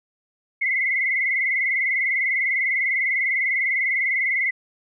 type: tone with vibrato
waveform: sine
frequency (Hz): 2093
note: C7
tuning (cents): 0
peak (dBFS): -19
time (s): 0.61-4.51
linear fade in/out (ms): 10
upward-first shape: sine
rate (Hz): 20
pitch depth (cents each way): 83
effects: none